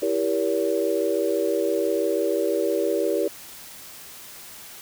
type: chord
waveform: sine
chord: E diminished seventh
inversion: none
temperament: just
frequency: 329.6 / 395.6 / 474.7 / 569.6 Hz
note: E4 / G4 / Bb4 / Db5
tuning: 0 / +16 / +31 / +47 cents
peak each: -27 / -25 / -26 / -26 dBFS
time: 0.02-3.28 s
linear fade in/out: 5 ms
effects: white hiss -42 dBFS RMS until 4.81 s